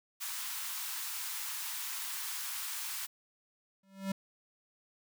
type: high-pass noise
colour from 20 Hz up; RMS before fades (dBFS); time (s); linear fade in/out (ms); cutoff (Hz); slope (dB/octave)
white; -39; 0.2-3.07; 20; 860; 48
type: tone with exponential growth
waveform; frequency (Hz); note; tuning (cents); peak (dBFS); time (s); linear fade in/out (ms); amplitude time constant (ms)
square; 193.9; G3; -19; -30; 3.83-4.12; 5; 61
effects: none